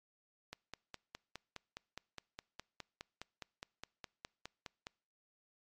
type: click train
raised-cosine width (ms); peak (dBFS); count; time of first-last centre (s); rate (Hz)
0.2; -27; 22; 0.53-4.869; 4.84
effects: noise-tail reverb RT60 0.5 s tail -26 dB re dry + MP3 64 kbps